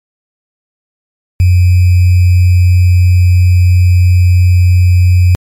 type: tone with sample-and-hold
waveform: sine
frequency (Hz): 89.7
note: F2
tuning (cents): +47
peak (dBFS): -3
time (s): 1.4-5.35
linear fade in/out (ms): 0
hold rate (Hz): 2450
effects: MP3 64 kbps